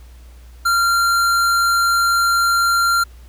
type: tone with hard clipping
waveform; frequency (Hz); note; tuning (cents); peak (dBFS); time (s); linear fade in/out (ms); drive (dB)
sine; 1382; F6; -19; -15; 0.65-3.04; 10; 16
effects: added 60 Hz sine -38 dBFS peak until 3.28 s + pink hiss -52 dBFS RMS until 3.28 s